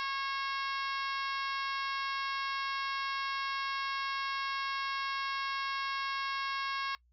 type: harmonic tone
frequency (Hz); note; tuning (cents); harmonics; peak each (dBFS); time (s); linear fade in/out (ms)
546; C#5; -26; 2 / 3 / 4 / 5 / 6 / 7 / 8 / 9 / 10; -36 / -40 / -42 / -44 / -46 / -47 / -48 / -49 / -50; 0-6.95; 0
effects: noise-tail reverb RT60 0.1 s tail -21 dB re dry + added 60 Hz sine -65 dBFS peak until 7.12 s